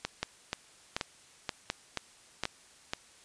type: two click trains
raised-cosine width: 0.2 ms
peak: -14 / -13 dBFS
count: 7 / 4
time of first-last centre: 0.05-2.935 / 0.23-2.436 s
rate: 2.08 / 1.36 Hz
effects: white hiss -58 dBFS RMS until 3.24 s + resampled to 22050 Hz